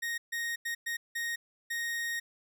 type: tone bursts at uneven times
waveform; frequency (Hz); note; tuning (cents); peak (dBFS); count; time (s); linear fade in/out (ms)
40% pulse; 1864.7; A#6; 0; -31; 6; 0.02-0.18 / 0.32-0.56 / 0.65-0.75 / 0.86-0.97 / 1.15-1.36 / 1.7-2.2; 10
effects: none